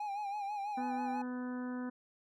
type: tone with vibrato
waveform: triangle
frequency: 816 Hz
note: G#5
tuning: 31 cents flat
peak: -34 dBFS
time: 0-1.22 s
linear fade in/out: 5 ms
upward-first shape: sine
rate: 6.1 Hz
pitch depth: 64 cents each way
type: harmonic tone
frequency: 249.7 Hz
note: B3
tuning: 19 cents sharp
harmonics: 1 / 2 / 3 / 4 / 5 / 6 / 7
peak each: -37 / -48 / -54 / -51 / -55 / -52 / -57 dBFS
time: 0.77-1.9 s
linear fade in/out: 10 ms
effects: none